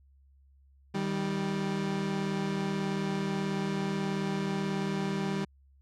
30% pulse tone pair together, 157.8 / 196.2 Hz, D#3 / G3, +25 / +2 cents, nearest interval major third, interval 377 cents, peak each -32 / -28 dBFS, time 0.94-5.45 s, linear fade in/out 10 ms, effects added 68 Hz sine -58 dBFS peak until 5.81 s + low-pass 6000 Hz 12 dB/octave

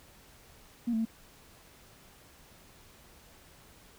sine tone with pitch steps, 237 / 222.5 / 225 Hz, A#3 / A3 / A3, +29 / +20 / +39 cents, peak -26 dBFS, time 0.87-1.053 s, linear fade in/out 10 ms, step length 61 ms, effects tanh soft clip ceiling -22 dBFS + pink hiss -57 dBFS RMS until 3.98 s

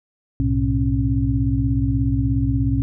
sine tone cluster, 60.8 / 106.6 / 123.3 / 272.4 Hz, B1 / G#2 / B2 / C#4, -26 / +46 / -2 / -30 cents, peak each -22 dBFS, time 0.4-2.82 s, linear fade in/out 0 ms, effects none

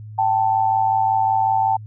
sine tone pair together, 776 / 881.4 Hz, G5 / A5, -18 / +3 cents, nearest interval major second, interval 221 cents, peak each -18 dBFS, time 0.18-1.77 s, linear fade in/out 10 ms, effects added 107 Hz sine -33 dBFS peak until 1.86 s

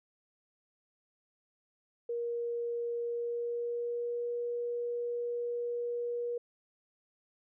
sine tone with pitch glide, 472.4 to 478.4 Hz, A#4 to A#4, +23 to +45 cents, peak -32 dBFS, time 2.09-6.38 s, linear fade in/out 5 ms, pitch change +22 cents, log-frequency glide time 3.03-4.32 s, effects none

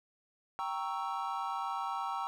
triangle chord, G diminished seventh, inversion none, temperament equal, 784 / 932.3 / 1108.7 / 1318.5 Hz, G5 / Bb5 / Db6 / Fb6, 0 / 0 / 0 / 0 cents, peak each -37 / -37 / -38 / -38 dBFS, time 0.59-2.27 s, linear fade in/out 0 ms, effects none

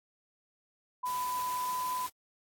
sine tone with pitch glide, 999 to 1004.8 Hz, B5 to B5, +20 to +30 cents, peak -31 dBFS, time 1.03-2.07 s, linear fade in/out 10 ms, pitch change +10 cents, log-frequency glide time 1.55-1.85 s
white noise, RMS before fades -43 dBFS, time 1.05-2.1 s, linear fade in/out 20 ms
effects AAC 64 kbps

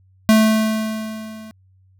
square tone with level ramp, 218.5 Hz, A3, 12 cents flat, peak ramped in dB -9 to -36 dBFS, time 0.29-1.51 s, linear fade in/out 0 ms, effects added 94 Hz sine -51 dBFS peak until 1.99 s

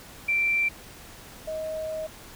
sine tone pair in turn, 2349 / 629.6 Hz, D7 / D#5, 0 / +20 cents, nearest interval octave + major seventh, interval 2280 cents, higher first, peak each -21 / -29 dBFS, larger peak first, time 0.28-0.69 / 1.47-2.07 s, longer second, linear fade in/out 10 ms, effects pink hiss -46 dBFS RMS until 2.35 s

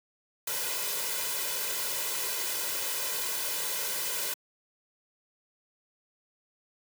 white noise with comb filter, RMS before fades -32 dBFS, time 0.47-4.34 s, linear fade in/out 5 ms, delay 2 ms, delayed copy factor +0.75, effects high-pass 200 Hz 12 dB/octave

